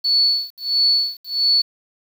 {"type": "tone with tremolo", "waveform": "sine", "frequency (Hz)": 4435, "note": "C#8", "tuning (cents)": 0, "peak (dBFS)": -12, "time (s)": [0.04, 1.62], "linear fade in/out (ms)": 10, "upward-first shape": "sine", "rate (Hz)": 1.5, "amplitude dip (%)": 100, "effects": ["7-bit"]}